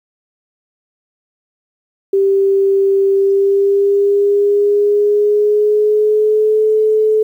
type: tone with pitch glide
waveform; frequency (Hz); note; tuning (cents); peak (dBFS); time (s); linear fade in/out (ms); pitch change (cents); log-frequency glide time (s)
sine; 392 to 432.4; G4 to A4; 0 to -30; -9; 2.13-7.23; 5; +170; 3.15-6.65
effects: 8-bit